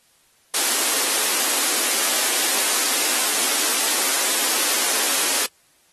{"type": "high-pass noise", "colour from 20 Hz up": "white", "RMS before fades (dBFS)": -20, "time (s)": [0.54, 5.46], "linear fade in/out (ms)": 2, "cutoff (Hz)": 240, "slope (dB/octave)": 48, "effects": ["white hiss -59 dBFS RMS until 5.92 s", "AAC 32 kbps"]}